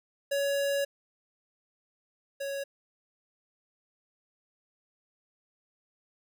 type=tone pair in turn; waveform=square; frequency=561 / 554.9 Hz; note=C#5 / C#5; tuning=+21 / +2 cents; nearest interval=unison; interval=19 cents; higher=first; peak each=-27 / -33 dBFS; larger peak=first; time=0.31-0.85 / 2.4-2.64 s; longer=first; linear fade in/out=10 ms; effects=none